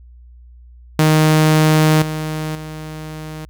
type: tone with level steps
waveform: sawtooth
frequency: 155.56 Hz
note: D#3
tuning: in tune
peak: -6 / -17 / -24 dBFS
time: 0.99-3.45 s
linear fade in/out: 2 ms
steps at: 2.02 / 2.55 s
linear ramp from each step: 2 ms
effects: added 60 Hz sine -39 dBFS peak until 3.49 s